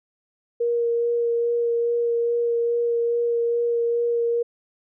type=tone with vibrato; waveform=sine; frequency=470.7 Hz; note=A#4; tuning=17 cents sharp; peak=-19 dBFS; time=0.6-4.43 s; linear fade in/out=10 ms; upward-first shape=sine; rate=2.4 Hz; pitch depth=11 cents each way; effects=none